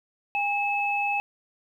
sine tone pair together, 813 / 2595 Hz, G#5 / E7, -37 / -28 cents, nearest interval octave + minor sixth, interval 2009 cents, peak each -26 dBFS, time 0.35-1.2 s, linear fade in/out 0 ms, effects 10-bit

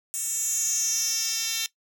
10% pulse tone with high-pass filter sweep, 450.9 Hz, A4, 42 cents sharp, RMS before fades -27 dBFS, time 0.14-1.66 s, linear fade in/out 0 ms, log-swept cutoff 8500 to 4200 Hz, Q 4.7, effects noise-tail reverb RT60 0.1 s tail -18 dB re dry

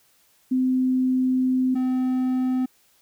sine / triangle tone pair in turn, 257.1 / 256.1 Hz, C4 / C4, -30 / -37 cents, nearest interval unison, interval 7 cents, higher first, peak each -18 dBFS, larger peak neither, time 0.51-1.75 / 1.75-2.66 s, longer first, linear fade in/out 10 ms, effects white hiss -61 dBFS RMS until 3.01 s

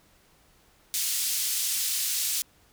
white band-pass noise, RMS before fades -28 dBFS, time 0.94-2.42 s, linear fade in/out 0 ms, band 3500 to 13000 Hz, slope 12 dB/octave, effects pink hiss -61 dBFS RMS until 2.72 s

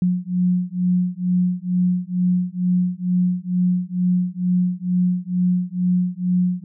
sine beating tone pair, 179.1 / 181.3 Hz, F3 / F#3, +44 / -35 cents, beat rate 2.2 Hz, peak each -20 dBFS, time 0.02-6.64 s, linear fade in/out 2 ms, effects none

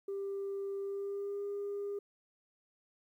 sine tone with pitch glide, 395.1 to 404.3 Hz, G4 to G#4, +14 to -46 cents, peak -34 dBFS, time 0.08-1.99 s, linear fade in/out 5 ms, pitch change +40 cents, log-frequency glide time 0.81-1.44 s, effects tanh soft clip ceiling -33 dBFS + 12-bit

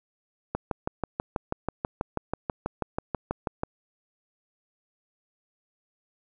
click train, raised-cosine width 1 ms, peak -13 dBFS, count 20, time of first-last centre 0.55-3.634 s, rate 6.16 Hz, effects none

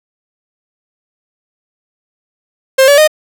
45% pulse tone with pitch steps, 530 / 571.3 / 615.9 Hz, C5 / D5 / D#5, +22 / -48 / -18 cents, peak -4 dBFS, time 2.78-3.077 s, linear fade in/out 10 ms, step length 99 ms, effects none

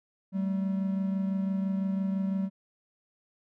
triangle tone pair together, 191.75 / 217.7 Hz, G3 / A3, -38 / -18 cents, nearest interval major second, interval 220 cents, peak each -25 / -35 dBFS, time 0.32-2.5 s, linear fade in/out 50 ms, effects none

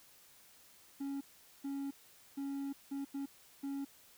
triangle tone bursts at uneven times, 277.2 Hz, C#4, in tune, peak -35 dBFS, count 6, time 1-1.21 / 1.64-1.91 / 2.37-2.73 / 2.91-3.05 / 3.14-3.26 / 3.63-3.85 s, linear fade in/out 10 ms, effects white hiss -62 dBFS RMS until 4.17 s

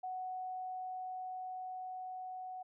sine tone with level ramp, 742 Hz, F#5, 5 cents sharp, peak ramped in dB -38 to -42 dBFS, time 0.03-2.63 s, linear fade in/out 10 ms, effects none

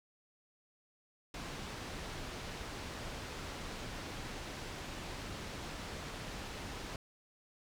pink low-pass noise, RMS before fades -44 dBFS, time 1.34-6.96 s, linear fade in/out 2 ms, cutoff 5900 Hz, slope 12 dB/octave, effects none

